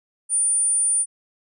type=tone; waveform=sine; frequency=9280 Hz; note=D9; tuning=22 cents flat; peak=-17 dBFS; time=0.29-1.06 s; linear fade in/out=50 ms; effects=none